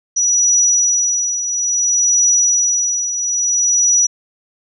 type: tone with tremolo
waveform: sine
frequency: 5860 Hz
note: F#8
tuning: 18 cents flat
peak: -9 dBFS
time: 0.16-4.07 s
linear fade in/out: 10 ms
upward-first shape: triangle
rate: 0.59 Hz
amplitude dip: 65%
effects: none